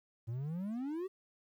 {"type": "exponential sweep", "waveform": "triangle", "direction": "up", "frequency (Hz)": [110, 392], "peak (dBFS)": -34, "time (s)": [0.27, 1.08], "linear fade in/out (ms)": 20, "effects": ["12-bit"]}